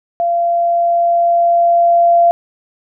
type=tone with level ramp; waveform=sine; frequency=687 Hz; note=F5; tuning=29 cents flat; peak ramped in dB=-12 to -6 dBFS; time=0.2-2.31 s; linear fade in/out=0 ms; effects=none